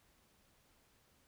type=silence; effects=pink hiss -71 dBFS RMS until 1.27 s